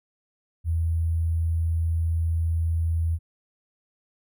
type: tone with sample-and-hold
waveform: sine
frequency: 82.41 Hz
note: E2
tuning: in tune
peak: -21 dBFS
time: 0.64-3.19 s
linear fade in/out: 50 ms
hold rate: 11025 Hz
effects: none